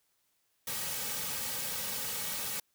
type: noise with comb filter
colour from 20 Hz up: white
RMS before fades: -36 dBFS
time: 0.67-2.6 s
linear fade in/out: 5 ms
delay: 2.9 ms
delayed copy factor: -0.9
effects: white hiss -75 dBFS RMS until 2.74 s